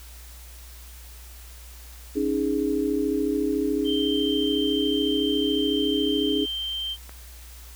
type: chord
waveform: sine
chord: C# suspended second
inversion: none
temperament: equal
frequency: 277.2 / 311.1 / 415.3 Hz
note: C#4 / D#4 / G#4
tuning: 0 / 0 / 0 cents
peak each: -26 dBFS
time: 2.15-6.46 s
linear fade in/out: 20 ms
type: tone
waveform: sine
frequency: 3136 Hz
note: G7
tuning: in tune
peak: -27 dBFS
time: 3.84-6.97 s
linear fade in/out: 50 ms
type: click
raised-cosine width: 0.5 ms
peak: -27 dBFS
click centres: 7.094 s
effects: added 60 Hz sine -42 dBFS peak until 7.75 s + white hiss -48 dBFS RMS until 7.75 s